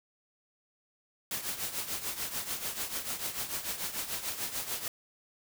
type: noise with tremolo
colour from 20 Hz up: white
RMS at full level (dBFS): -33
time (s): 1.31-4.88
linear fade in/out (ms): 2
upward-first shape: triangle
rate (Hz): 6.8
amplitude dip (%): 75
effects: none